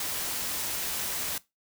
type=noise; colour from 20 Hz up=white; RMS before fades=-32 dBFS; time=0-1.38 s; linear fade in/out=2 ms; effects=noise-tail reverb RT60 0.2 s tail -19 dB re dry